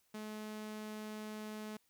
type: tone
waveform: sawtooth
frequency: 214.2 Hz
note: A3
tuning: 46 cents flat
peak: -39 dBFS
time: 0.14-1.77 s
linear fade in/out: 5 ms
effects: white hiss -75 dBFS RMS until 1.89 s